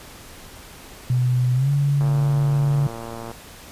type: tone with pitch glide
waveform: sine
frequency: 125 to 141.94 Hz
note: B2 to C#3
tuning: +21 to +41 cents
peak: -16 dBFS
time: 1.1-2.87 s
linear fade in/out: 2 ms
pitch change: +220 cents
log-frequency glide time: 1.54-1.7 s
type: click train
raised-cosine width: 1 ms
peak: -20 dBFS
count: 151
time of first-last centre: 2.01-3.314 s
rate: 115 Hz
effects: pink hiss -42 dBFS RMS until 3.71 s + resampled to 32000 Hz